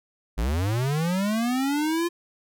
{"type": "linear sweep", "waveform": "square", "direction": "up", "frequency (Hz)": [49.14, 349.2], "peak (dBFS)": -23, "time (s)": [0.37, 2.09], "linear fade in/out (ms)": 20, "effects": []}